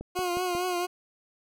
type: click train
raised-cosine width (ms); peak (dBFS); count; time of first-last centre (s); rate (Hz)
2; -24; 4; 0.01-0.551; 5.55
type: tone with vibrato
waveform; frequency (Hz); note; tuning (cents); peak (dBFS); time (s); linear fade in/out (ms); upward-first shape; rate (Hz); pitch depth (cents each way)
20% pulse; 358.2; F4; +44; -22; 0.15-0.87; 20; triangle; 4.4; 55
effects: none